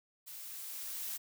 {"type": "noise with level ramp", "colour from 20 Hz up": "blue", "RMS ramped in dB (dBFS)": [-48, -39], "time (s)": [0.26, 1.18], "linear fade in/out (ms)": 20, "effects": []}